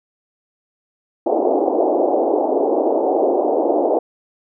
pink band-pass noise, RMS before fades -17 dBFS, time 1.26-3.99 s, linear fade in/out 5 ms, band 300 to 790 Hz, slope 48 dB/octave, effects none

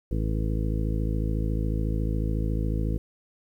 harmonic tone, 54 Hz, A1, 32 cents flat, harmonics 1 / 2 / 3 / 4 / 5 / 6 / 8 / 9, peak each -26 / -30 / -33 / -36 / -37 / -37 / -41 / -41 dBFS, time 0.11-2.98 s, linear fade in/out 5 ms, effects 10-bit

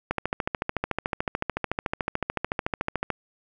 click train, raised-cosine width 0.5 ms, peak -10 dBFS, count 42, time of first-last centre 0.11-3.103 s, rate 13.7 Hz, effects none

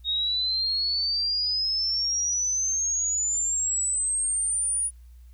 sine exponential sweep, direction up, 3729 to 9730 Hz, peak -23 dBFS, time 0.04-4.91 s, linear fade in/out 50 ms, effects added 60 Hz sine -45 dBFS peak until 5.33 s + white hiss -68 dBFS RMS until 5.33 s

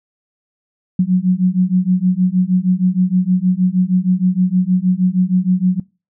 sine beating tone pair, 180 / 186.4 Hz, F#3 / F#3, -47 / +13 cents, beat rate 6.4 Hz, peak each -14 dBFS, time 0.99-5.8 s, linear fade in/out 5 ms, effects noise-tail reverb RT60 0.3 s tail -24 dB re dry

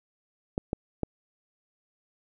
clicks, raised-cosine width 2 ms, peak -14 dBFS, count 3, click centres 0.579 / 0.731 / 1.033 s, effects none

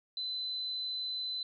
sine tone, 4027 Hz, B7, 33 cents sharp, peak -34 dBFS, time 0.17-1.43 s, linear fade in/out 2 ms, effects none

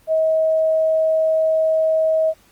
sine tone, 637 Hz, D#5, 41 cents sharp, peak -14 dBFS, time 0.07-2.34 s, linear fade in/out 50 ms, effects pink hiss -54 dBFS RMS until 2.51 s + Opus 24 kbps

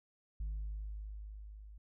sine tone with level ramp, 51.91 Hz, G#1, in tune, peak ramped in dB -33 to -50 dBFS, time 0.4-1.78 s, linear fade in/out 5 ms, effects tanh soft clip ceiling -35 dBFS

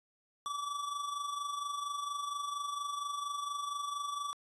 square tone with amplitude modulation, 1153 Hz, D6, 32 cents flat, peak -34 dBFS, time 0.46-4.33 s, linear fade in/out 0 ms, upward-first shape sine, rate 24.3 Hz, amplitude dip 55%, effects resampled to 22050 Hz

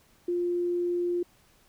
sine tone, 350.8 Hz, F4, 8 cents sharp, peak -25 dBFS, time 0.28-1.23 s, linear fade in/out 5 ms, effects pink hiss -62 dBFS RMS until 1.68 s

